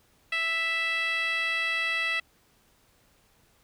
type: tone with band-pass filter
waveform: 10% pulse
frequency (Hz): 659.3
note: E5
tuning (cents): 0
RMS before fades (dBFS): -28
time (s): 0.32-2.2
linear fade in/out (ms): 5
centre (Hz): 2300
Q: 2.8
effects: pink hiss -64 dBFS RMS until 3.63 s